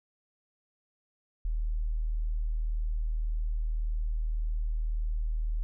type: tone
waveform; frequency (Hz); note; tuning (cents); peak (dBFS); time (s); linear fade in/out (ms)
sine; 39.1; D#1; +9; -27; 1.45-5.63; 0
effects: none